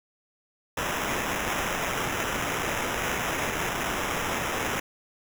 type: noise with sample-and-hold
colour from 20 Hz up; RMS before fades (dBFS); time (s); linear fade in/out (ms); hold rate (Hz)
violet; -29; 0.77-4.8; 5; 4410
effects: none